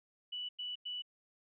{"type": "tone bursts", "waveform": "sine", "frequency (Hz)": 2960, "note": "F#7", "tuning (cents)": 0, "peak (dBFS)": -38, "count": 3, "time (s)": [0.32, 1.022], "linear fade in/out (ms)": 10, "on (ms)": 170, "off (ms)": 96, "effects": []}